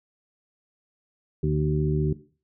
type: harmonic tone with a mistuned harmonic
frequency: 75 Hz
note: D2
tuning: 37 cents sharp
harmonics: 1 / 2 / 3 / 4 / 5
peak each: -29 / -23 / -33 / -32 / -28 dBFS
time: 1.43-2.13 s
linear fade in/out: 5 ms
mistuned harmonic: 5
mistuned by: +26 cents
effects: noise-tail reverb RT60 0.4 s tail -17 dB re dry